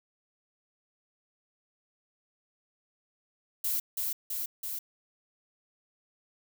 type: noise with echo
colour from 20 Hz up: violet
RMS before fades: -30 dBFS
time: 3.64-3.8 s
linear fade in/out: 5 ms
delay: 330 ms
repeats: 3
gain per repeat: -2 dB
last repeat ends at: 4.79 s
effects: none